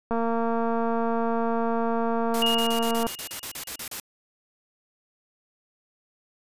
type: click train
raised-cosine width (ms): 1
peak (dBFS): -14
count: 681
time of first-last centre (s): 0.11-3.067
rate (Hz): 230
type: noise bursts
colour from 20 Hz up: white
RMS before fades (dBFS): -34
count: 14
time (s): 2.34-4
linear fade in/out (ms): 2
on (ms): 87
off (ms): 34
type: tone with exponential decay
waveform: sine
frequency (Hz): 2857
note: F7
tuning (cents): +39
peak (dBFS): -20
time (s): 2.42-3.8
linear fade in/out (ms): 2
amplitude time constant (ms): 300
effects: resampled to 32000 Hz